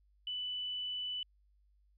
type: tone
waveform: sine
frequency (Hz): 2985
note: F#7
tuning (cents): +15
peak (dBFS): -36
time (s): 0.27-1.23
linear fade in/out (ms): 2
effects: added 50 Hz sine -66 dBFS peak until 1.97 s